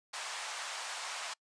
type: band-pass noise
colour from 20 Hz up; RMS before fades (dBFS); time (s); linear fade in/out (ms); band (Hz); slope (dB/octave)
pink; -41; 0.13-1.34; 10; 750 to 9100; 24
effects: noise-tail reverb RT60 0.1 s tail -26 dB re dry + resampled to 22050 Hz